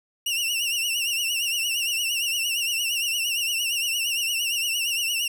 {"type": "tone with vibrato", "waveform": "sawtooth", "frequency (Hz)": 2794, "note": "F7", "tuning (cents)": 0, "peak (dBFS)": -20, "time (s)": [0.26, 5.28], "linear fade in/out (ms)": 5, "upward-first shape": "triangle", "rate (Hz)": 8.7, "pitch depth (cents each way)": 110, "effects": []}